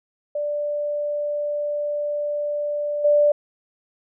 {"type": "tone with level steps", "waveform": "sine", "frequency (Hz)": 588, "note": "D5", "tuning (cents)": 2, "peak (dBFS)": [-22, -13], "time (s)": [0.35, 3.32], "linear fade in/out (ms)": 5, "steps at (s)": 3.04, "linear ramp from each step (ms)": 10, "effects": []}